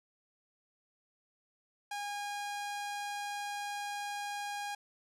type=tone; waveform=sawtooth; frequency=817 Hz; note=G#5; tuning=29 cents flat; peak=-33 dBFS; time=1.91-4.75 s; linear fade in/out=5 ms; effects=low-pass 11000 Hz 12 dB/octave